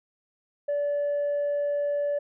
sine tone, 578 Hz, D5, 28 cents flat, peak -22 dBFS, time 0.68-2.19 s, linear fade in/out 10 ms, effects tanh soft clip ceiling -22 dBFS

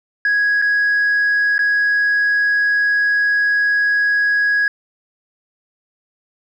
sine tone with dropouts, 1661.2 Hz, G#6, in tune, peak -11 dBFS, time 0.25-4.68 s, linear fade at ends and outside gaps 2 ms, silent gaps 0.617-0.622 / 1.581-1.591 s, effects tanh soft clip ceiling -11 dBFS

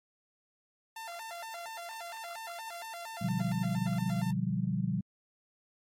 sawtooth tone with vibrato, 785 Hz, G5, 2 cents sharp, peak -37 dBFS, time 0.96-4.31 s, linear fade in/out 5 ms, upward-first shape square, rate 4.3 Hz, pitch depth 230 cents each way
sine chord, G dominant seventh, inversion first, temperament just, 122.5 / 147 / 176.4 / 196 Hz, B2 / D3 / F3 / G3, -14 / +2 / +18 / 0 cents, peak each -35 / -37 / -33 / -34 dBFS, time 3.21-5.01 s, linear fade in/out 10 ms
effects AAC 48 kbps

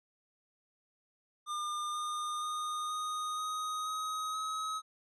square tone with pitch steps, 1206 / 1217.2 / 1228.5 / 1239.9 / 1251.4 / 1263 / 1274.8 Hz, D6 / D#6 / D#6 / D#6 / D#6 / D#6 / D#6, +46 / -38 / -22 / -6 / +10 / +26 / +42 cents, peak -35 dBFS, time 1.46-4.82 s, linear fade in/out 50 ms, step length 480 ms, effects resampled to 24000 Hz

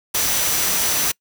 sine tone in noise, 5920 Hz, F#8, in tune, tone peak -26 dBFS, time 0.14-1.12 s, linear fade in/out 10 ms, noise white, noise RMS -20 dBFS, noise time 0.14-1.12 s, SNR -9 dB, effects noise-tail reverb RT60 0.1 s tail -25 dB re dry

